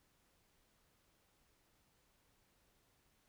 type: silence
effects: pink hiss -75 dBFS RMS until 3.28 s